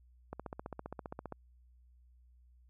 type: click train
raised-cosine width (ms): 1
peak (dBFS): -27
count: 16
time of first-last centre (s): 0.33-1.323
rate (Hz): 15.1
effects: added 61 Hz sine -60 dBFS peak until 2.69 s